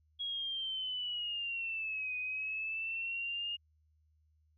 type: linear two-way sweep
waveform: sine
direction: down then up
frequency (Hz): 3322 to 2489 to 2848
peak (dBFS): -35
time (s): 0.19-3.57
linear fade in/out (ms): 20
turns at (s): 2.16
effects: added 77 Hz sine -68 dBFS peak until 4.57 s